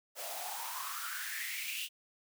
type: noise with high-pass filter sweep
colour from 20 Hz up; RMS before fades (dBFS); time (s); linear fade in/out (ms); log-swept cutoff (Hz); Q
white; -40; 0.15-1.89; 50; 570 to 3000; 7.5
effects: none